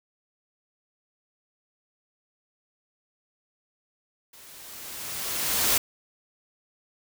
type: noise with level ramp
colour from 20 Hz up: white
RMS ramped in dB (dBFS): -50 to -21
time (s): 4.33-5.78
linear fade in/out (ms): 5
effects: none